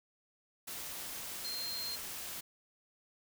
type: tone in noise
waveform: sine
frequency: 4186 Hz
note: C8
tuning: in tune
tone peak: -38 dBFS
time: 1.44-1.96 s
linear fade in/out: 10 ms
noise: white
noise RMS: -43 dBFS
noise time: 0.67-2.41 s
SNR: +2 dB
effects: none